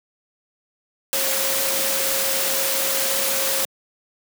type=tone in noise; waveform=sine; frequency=540 Hz; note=C#5; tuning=45 cents flat; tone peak=-29 dBFS; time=1.13-3.65 s; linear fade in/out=0 ms; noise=white; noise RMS=-22 dBFS; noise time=1.13-3.65 s; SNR=-10 dB; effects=high-pass 200 Hz 12 dB/octave